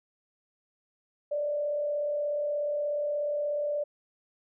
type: tone with frequency modulation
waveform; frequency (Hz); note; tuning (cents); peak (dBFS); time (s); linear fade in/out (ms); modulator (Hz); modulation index
sine; 587.3; D5; 0; -27; 1.31-3.84; 10; 36.7; 0.37
effects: none